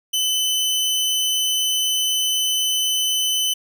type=tone; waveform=sawtooth; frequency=3028 Hz; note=F#7; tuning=39 cents sharp; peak=-15 dBFS; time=0.13-3.54 s; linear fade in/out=10 ms; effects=none